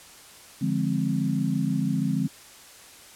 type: chord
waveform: sine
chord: D half-diminished seventh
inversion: none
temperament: equal with one note detuned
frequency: 146.83 / 173.01 / 207.7 / 261.6 Hz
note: D3 / F3 / Ab3 / C4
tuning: 0 / -16 / 0 / 0 cents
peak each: -28 dBFS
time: 0.61-2.28 s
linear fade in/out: 10 ms
effects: white hiss -48 dBFS RMS until 3.15 s + low-pass 11000 Hz 12 dB/octave